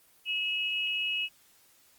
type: tone pair together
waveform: sine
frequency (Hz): 2587 / 2904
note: E7 / F#7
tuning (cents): -33 / -33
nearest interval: major second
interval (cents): 200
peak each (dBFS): -31 / -31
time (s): 0.25-1.29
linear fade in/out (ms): 50
effects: white hiss -62 dBFS RMS until 1.98 s + Opus 24 kbps